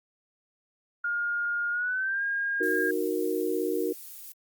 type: tone with pitch glide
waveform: sine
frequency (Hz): 1419 to 1620.6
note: F6 to G#6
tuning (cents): +27 to -43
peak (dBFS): -26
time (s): 1.04-2.91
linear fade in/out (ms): 5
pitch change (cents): +230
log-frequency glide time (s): 1.71-2.23
type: chord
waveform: sine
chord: D# minor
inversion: none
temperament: equal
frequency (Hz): 311.1 / 370 / 466.2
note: D#4 / F#4 / A#4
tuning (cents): 0 / 0 / 0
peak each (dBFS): -31 / -29 / -30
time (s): 2.6-3.93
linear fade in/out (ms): 10
type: noise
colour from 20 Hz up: violet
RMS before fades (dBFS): -43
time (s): 2.63-4.32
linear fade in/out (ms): 0
effects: Opus 32 kbps